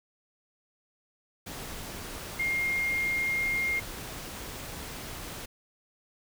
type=tone in noise; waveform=sine; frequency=2126 Hz; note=C7; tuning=27 cents sharp; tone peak=-26 dBFS; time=2.39-3.8 s; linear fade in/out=10 ms; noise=pink; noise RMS=-40 dBFS; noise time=1.46-5.46 s; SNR=+11 dB; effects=none